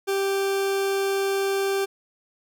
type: tone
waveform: 40% pulse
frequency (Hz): 392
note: G4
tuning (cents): 0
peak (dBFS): -21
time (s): 0.07-1.86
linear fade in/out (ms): 20
effects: none